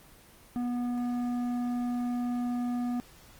sine tone with tanh clipping, 243.6 Hz, B3, 24 cents flat, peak -30 dBFS, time 0.56-3 s, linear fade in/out 0 ms, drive 10 dB, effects pink hiss -55 dBFS RMS until 3.39 s + Opus 24 kbps

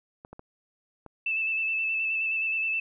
clicks, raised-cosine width 1 ms, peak -29 dBFS, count 4, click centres 0.249 / 0.33 / 0.394 / 1.063 s
sine tone with vibrato, 2637 Hz, E7, in tune, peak -25 dBFS, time 1.26-2.8 s, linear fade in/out 5 ms, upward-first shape square, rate 9.5 Hz, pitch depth 18 cents each way
effects none

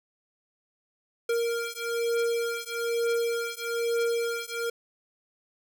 square beating tone pair, 466.2 / 467.3 Hz, A#4 / A#4, 0 / +4 cents, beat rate 1.1 Hz, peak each -30 dBFS, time 1.29-4.7 s, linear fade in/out 5 ms, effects none

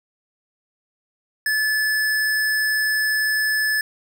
square tone, 1731 Hz, A6, 29 cents flat, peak -19 dBFS, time 1.46-3.81 s, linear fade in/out 2 ms, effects none

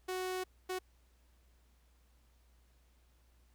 sawtooth tone bursts at uneven times, 370 Hz, F#4, in tune, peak -32 dBFS, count 2, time 0.08-0.44 / 0.69-0.79 s, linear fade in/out 10 ms, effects added 60 Hz sine -65 dBFS peak until 3.54 s + pink hiss -74 dBFS RMS until 3.54 s

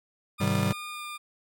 20% pulse tone with pitch glide, 1214 to 1202.8 Hz, D#6 to D6, -43 to +41 cents, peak -31 dBFS, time 0.38-1.18 s, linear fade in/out 20 ms, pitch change -16 cents, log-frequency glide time 0.91-1.04 s
square chord, Ab major seventh, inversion none, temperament just, 103.83 / 129.78 / 155.74 / 194.67 Hz, Ab2 / C3 / Eb3 / G3, 0 / -14 / +2 / -12 cents, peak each -30 / -32 / -32 / -28 dBFS, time 0.4-0.73 s, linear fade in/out 10 ms
effects none

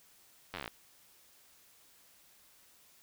slowing click train, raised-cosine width 0.3 ms, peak -23 dBFS, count 11, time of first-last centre 0.54-0.678 s, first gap 10 ms, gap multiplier 1.07, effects white hiss -63 dBFS RMS until 3.02 s

